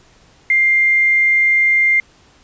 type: tone with quantisation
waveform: sine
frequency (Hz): 2100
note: C7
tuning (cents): +6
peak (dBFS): -10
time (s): 0.5-2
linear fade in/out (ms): 2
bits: 6
effects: pink hiss -50 dBFS RMS until 2.43 s + resampled to 16000 Hz